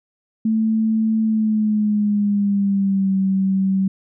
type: tone with pitch glide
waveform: sine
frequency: 220.6 to 192.04 Hz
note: A3 to G3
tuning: +5 to -35 cents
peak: -15 dBFS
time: 0.45-3.88 s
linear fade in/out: 5 ms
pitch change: -240 cents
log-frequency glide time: 1.22-3.14 s
effects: none